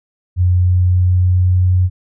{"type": "tone with pitch glide", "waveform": "sine", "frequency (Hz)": [90.1, 91.3], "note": ["F#2", "F#2"], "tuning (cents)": [-45, -23], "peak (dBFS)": -9, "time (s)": [0.36, 1.9], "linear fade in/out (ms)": 50, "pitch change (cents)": 22, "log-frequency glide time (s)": [0.5, 1.74], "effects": []}